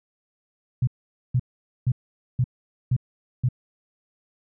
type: tone bursts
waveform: sine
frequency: 125.2 Hz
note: B2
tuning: 24 cents sharp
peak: -17 dBFS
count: 6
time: 0.82-3.488 s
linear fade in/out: 5 ms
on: 53 ms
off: 470 ms
effects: none